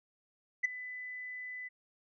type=tone with ADSR envelope; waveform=sine; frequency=2000 Hz; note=B6; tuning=21 cents sharp; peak=-22 dBFS; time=0.63-1.69 s; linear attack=19 ms; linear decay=11 ms; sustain=-18 dB; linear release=20 ms; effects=tanh soft clip ceiling -22 dBFS